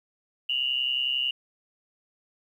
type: tone pair together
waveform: sine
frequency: 2808 / 2939 Hz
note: F7 / F#7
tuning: +9 / -12 cents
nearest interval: minor second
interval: 79 cents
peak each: -27 dBFS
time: 0.49-1.31 s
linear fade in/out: 5 ms
effects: 10-bit